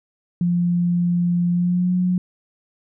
sine tone with pitch glide, 174.61 to 181.08 Hz, F3 to F#3, 0 to -37 cents, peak -16 dBFS, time 0.41-2.18 s, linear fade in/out 2 ms, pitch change +63 cents, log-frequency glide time 1.51-1.93 s, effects none

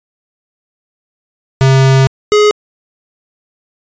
square tone pair in turn, 133.6 / 419.5 Hz, C3 / G#4, +36 / +17 cents, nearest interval octave + minor sixth, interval 1981 cents, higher second, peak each -6 dBFS, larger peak neither, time 1.61-2.07 / 2.32-2.51 s, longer first, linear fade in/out 0 ms, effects resampled to 16000 Hz

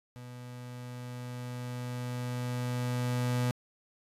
35% pulse tone with level ramp, 123.47 Hz, B2, in tune, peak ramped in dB -42 to -25 dBFS, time 0.16-3.51 s, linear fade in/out 0 ms, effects resampled to 32000 Hz

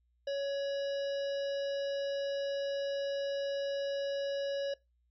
harmonic tone with a mistuned harmonic, 558 Hz, C#5, 11 cents sharp, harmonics 1 / 3 / 5 / 7 / 9 / 10, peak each -32 / -47 / -49 / -50 / -53 / -56 dBFS, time 0.27-4.74 s, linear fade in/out 5 ms, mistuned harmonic 5, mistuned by +72 cents, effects noise-tail reverb RT60 0.2 s tail -20 dB re dry + added 60 Hz sine -70 dBFS peak until 5.1 s

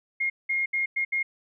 sine tone bursts at uneven times, 2139 Hz, C7, 38 cents sharp, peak -23 dBFS, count 5, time 0.2-0.3 / 0.49-0.66 / 0.73-0.86 / 0.96-1.05 / 1.12-1.23 s, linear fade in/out 10 ms, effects none

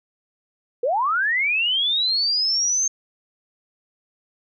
sine linear sweep, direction up, 452 to 6400 Hz, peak -18 dBFS, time 0.83-2.88 s, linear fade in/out 5 ms, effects none

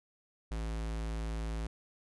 square tone, 55 Hz, A1, in tune, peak -35 dBFS, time 0.51-1.67 s, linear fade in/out 5 ms, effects resampled to 24000 Hz

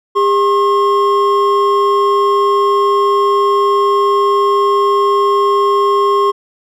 triangle tone pair together, 402.7 / 1074 Hz, G4 / C6, +47 / +45 cents, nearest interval octave + perfect fourth, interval 1698 cents, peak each -10 dBFS, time 0.15-6.32 s, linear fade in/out 20 ms, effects none

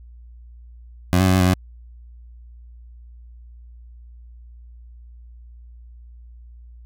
20% pulse tone with pitch steps, 90.1 / 94.2 / 92.6 / 93.8 / 90.5 / 92.4 Hz, F#2 / F#2 / F#2 / F#2 / F#2 / F#2, -45 / +32 / +2 / +24 / -38 / -2 cents, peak -9 dBFS, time 1.13-1.538 s, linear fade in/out 0 ms, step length 68 ms, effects added 59 Hz sine -40 dBFS peak until 6.85 s

